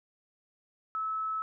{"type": "tone", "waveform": "sine", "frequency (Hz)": 1300, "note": "E6", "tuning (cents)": -24, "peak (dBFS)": -30, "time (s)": [0.95, 1.42], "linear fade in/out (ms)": 0, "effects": []}